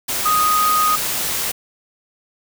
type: tone in noise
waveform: sine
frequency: 1244.5 Hz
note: D#6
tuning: in tune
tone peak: -14 dBFS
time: 0.25-0.96 s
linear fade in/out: 10 ms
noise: white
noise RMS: -22 dBFS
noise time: 0.08-1.52 s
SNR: +5 dB
effects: none